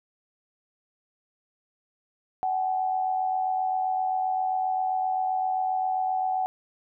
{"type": "tone pair together", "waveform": "sine", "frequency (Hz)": [751.4, 839], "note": ["F#5", "G#5"], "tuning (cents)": [26, 17], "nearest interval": "major second", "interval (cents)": 191, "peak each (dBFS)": [-24, -33], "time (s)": [2.43, 6.46], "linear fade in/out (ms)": 0, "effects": []}